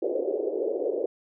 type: band-pass noise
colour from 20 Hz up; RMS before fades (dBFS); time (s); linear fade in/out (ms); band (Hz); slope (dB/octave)
pink; -28; 0.02-1.06; 5; 360 to 550; 48
effects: none